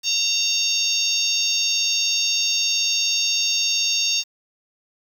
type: harmonic tone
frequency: 919 Hz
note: A#5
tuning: 25 cents flat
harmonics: 3 / 4 / 5 / 6 / 7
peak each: -25 / -25 / -25 / -25 / -25 dBFS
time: 0.03-4.24 s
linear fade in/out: 50 ms
effects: 7-bit